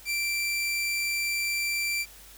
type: tone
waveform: sawtooth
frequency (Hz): 2349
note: D7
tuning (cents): 0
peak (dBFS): -23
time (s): 0.05-2.06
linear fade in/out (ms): 50
effects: added 50 Hz sine -54 dBFS peak until 2.37 s + white hiss -50 dBFS RMS until 2.37 s